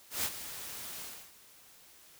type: noise with ADSR envelope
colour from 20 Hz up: white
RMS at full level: -31 dBFS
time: 0.1-1.33 s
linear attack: 140 ms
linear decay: 56 ms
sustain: -12 dB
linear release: 310 ms
effects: white hiss -58 dBFS RMS until 2.19 s